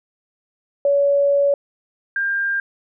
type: tone pair in turn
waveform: sine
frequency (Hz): 565 / 1598.1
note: C#5 / G6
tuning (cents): +33 / +33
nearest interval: octave + tritone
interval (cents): 1800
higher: second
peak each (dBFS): -13 / -18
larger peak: first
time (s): 0.85-1.54 / 2.16-2.6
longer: first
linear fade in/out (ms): 2
effects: none